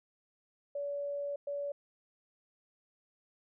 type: tone bursts at uneven times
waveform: sine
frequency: 571 Hz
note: D5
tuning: 49 cents flat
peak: -34 dBFS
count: 2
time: 0.75-1.36 / 1.47-1.72 s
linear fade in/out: 5 ms
effects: none